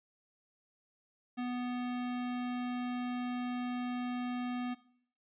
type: tone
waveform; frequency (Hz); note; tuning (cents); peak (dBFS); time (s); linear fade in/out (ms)
square; 246.9; B3; 0; -35; 1.37-4.75; 20
effects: noise-tail reverb RT60 0.6 s tail -18 dB re dry + resampled to 8000 Hz